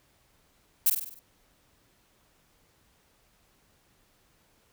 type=noise with echo; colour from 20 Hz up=violet; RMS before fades=-21 dBFS; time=0.86-0.9 s; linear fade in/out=5 ms; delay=49 ms; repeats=6; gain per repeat=-5 dB; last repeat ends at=1.194 s; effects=pink hiss -66 dBFS RMS until 4.72 s